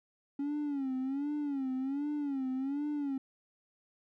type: tone with vibrato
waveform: triangle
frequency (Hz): 277.2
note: C#4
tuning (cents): 0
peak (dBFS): -29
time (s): 0.39-3.18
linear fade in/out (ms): 5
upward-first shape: sine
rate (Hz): 1.3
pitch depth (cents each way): 120
effects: tanh soft clip ceiling -26 dBFS